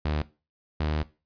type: tone pair in turn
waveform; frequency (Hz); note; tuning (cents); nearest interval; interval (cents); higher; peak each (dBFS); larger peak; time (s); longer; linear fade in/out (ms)
sawtooth; 75.6 / 76.57; D#2 / D#2; -49 / -27; unison; 22; second; -21; neither; 0.05-0.22 / 0.8-1.03; second; 5
effects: noise-tail reverb RT60 0.3 s tail -18 dB re dry + resampled to 11025 Hz